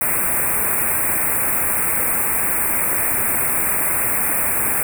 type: band-stop noise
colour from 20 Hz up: white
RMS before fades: -19 dBFS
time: 0.01-4.83 s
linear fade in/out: 2 ms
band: 2500 to 8100 Hz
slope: 96 dB/octave
effects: none